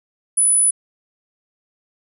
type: tone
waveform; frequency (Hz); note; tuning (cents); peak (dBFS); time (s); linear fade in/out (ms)
sine; 9956; D#9; 0; -12; 0.37-0.71; 10
effects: none